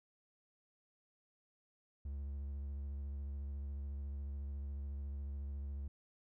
triangle tone with vibrato, 70 Hz, C#2, 18 cents sharp, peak -38 dBFS, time 2.05-5.88 s, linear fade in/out 5 ms, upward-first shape square, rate 14 Hz, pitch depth 29 cents each way, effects none

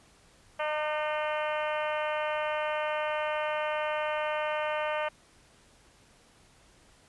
harmonic tone with a mistuned harmonic, 304.4 Hz, D#4, 38 cents flat, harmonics 2 / 3 / 4 / 5 / 6 / 7 / 8 / 9 / 10, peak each -31 / -35 / -37 / -39 / -41 / -42 / -43 / -44 / -45 dBFS, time 0.59-5.09 s, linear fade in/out 10 ms, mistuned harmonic 4, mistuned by -16 cents, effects pink hiss -60 dBFS RMS until 7.08 s + resampled to 24000 Hz

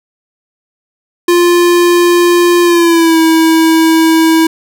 square tone with pitch glide, 349.2 to 323.9 Hz, F4 to E4, 0 to -30 cents, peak -6 dBFS, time 1.28-4.47 s, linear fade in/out 5 ms, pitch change -130 cents, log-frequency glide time 2.63-3.19 s, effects none

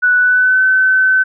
sine tone with pitch glide, 1480 to 1523.4 Hz, F#6 to G6, 0 to -50 cents, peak -8 dBFS, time 0.02-1.24 s, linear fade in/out 20 ms, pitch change +50 cents, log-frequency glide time 0.17-0.63 s, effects none

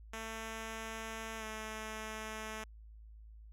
5% pulse tone with pitch glide, 223 to 218 Hz, A3 to A3, +23 to -16 cents, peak -30 dBFS, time 0.13-2.64 s, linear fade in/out 5 ms, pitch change -39 cents, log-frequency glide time 1.38-1.44 s, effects added 54 Hz sine -51 dBFS peak until 3.52 s + low-pass 12000 Hz 12 dB/octave

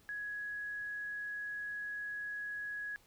sine tone, 1672 Hz, G#6, 11 cents sharp, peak -38 dBFS, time 0.09-2.96 s, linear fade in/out 0 ms, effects pink hiss -66 dBFS RMS until 3.06 s

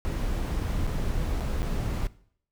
brown noise with dropouts, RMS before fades -28 dBFS, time 0.05-2.07 s, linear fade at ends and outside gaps 0 ms, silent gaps 0.867-0.874 / 1.401-1.407 / 1.62-1.63 s, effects noise-tail reverb RT60 0.6 s tail -19 dB re dry

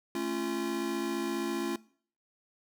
square chord, A augmented, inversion none, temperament just, 220 / 275 / 343.8 Hz, A3 / C#4 / E#4, 0 / -14 / -27 cents, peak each -39 / -37 / -34 dBFS, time 0.15-1.76 s, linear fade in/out 2 ms, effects noise-tail reverb RT60 0.5 s tail -21 dB re dry

